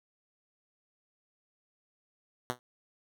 5% pulse tone with exponential decay, 123.47 Hz, B2, in tune, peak -17 dBFS, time 2.5-2.59 s, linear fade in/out 0 ms, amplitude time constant 19 ms, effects none

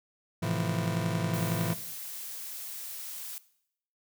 40% pulse chord, F major seventh, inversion first, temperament just, 109.13 / 130.96 / 163.7 / 174.61 Hz, A2 / C3 / E3 / F3, -14 / +2 / -12 / 0 cents, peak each -32 / -37 / -31 / -33 dBFS, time 0.42-1.74 s, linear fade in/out 10 ms
blue noise, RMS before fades -40 dBFS, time 1.34-3.38 s, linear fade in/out 0 ms
effects noise-tail reverb RT60 0.7 s tail -18 dB re dry

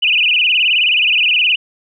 sine tone with vibrato, 2711 Hz, E7, 48 cents sharp, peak -10 dBFS, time 0.02-1.56 s, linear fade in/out 10 ms, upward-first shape sine, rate 19 Hz, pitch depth 190 cents each way, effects none

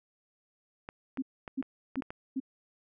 clicks, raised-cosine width 0.5 ms, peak -25 dBFS, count 7, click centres 0.889 / 1.173 / 1.478 / 1.626 / 1.957 / 2.022 / 2.105 s
sine tone bursts, 265.3 Hz, C4, 24 cents sharp, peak -29 dBFS, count 4, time 1.18-2.402 s, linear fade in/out 10 ms, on 43 ms, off 350 ms
effects none

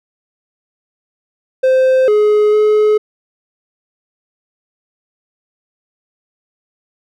triangle tone with pitch steps, 520 / 421.3 / 425.3 Hz, C5 / G#4 / G#4, -11 / +25 / +41 cents, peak -6 dBFS, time 1.63-2.98 s, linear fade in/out 10 ms, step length 450 ms, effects none

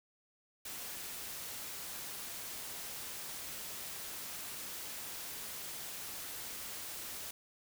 white noise, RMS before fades -44 dBFS, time 0.65-7.31 s, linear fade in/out 5 ms, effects none

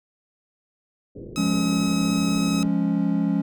white low-pass noise, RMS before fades -38 dBFS, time 1.15-2.68 s, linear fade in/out 10 ms, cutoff 480 Hz, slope 48 dB/octave
10% pulse tone with vibrato, 1277 Hz, D#6, 45 cents sharp, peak -21 dBFS, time 1.36-2.63 s, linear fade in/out 0 ms, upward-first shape triangle, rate 16 Hz, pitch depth 8 cents each way
triangle chord, Db major, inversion first, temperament equal, 174.61 / 207.7 / 277.2 Hz, F3 / Ab3 / Db4, 0 / 0 / 0 cents, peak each -22 / -22 / -22 dBFS, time 1.37-3.42 s, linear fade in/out 10 ms
effects none

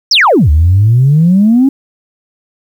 sine exponential two-way sweep, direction down then up, 5920 to 72 to 279.1 Hz, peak -3 dBFS, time 0.11-1.69 s, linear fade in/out 5 ms, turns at 0.5 s, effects tanh soft clip ceiling 0 dBFS + 7-bit

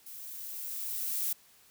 violet noise with level ramp, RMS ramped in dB -46 to -31 dBFS, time 0.06-1.33 s, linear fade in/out 5 ms, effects white hiss -61 dBFS RMS until 1.7 s

